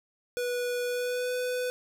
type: tone with pitch glide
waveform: square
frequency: 489.7 to 498.8 Hz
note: B4 to B4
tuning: -15 to +17 cents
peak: -29 dBFS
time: 0.37-1.7 s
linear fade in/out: 0 ms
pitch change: +32 cents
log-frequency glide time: 0.85-1.34 s
effects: none